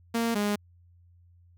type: tone pair in turn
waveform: sawtooth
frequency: 231.1 / 206.3 Hz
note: A#3 / G#3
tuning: -15 / -11 cents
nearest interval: major second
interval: 196 cents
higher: first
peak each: -21 dBFS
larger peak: neither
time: 0.14-0.35 / 0.35-0.56 s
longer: neither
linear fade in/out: 10 ms
effects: added 87 Hz sine -55 dBFS peak until 1.57 s